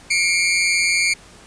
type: tone pair together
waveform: sawtooth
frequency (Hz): 2170 / 2348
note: C#7 / D7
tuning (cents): -37 / -1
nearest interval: minor second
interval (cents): 136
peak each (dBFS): -15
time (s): 0.1-1.14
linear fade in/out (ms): 10
effects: pink hiss -45 dBFS RMS until 1.46 s + resampled to 22050 Hz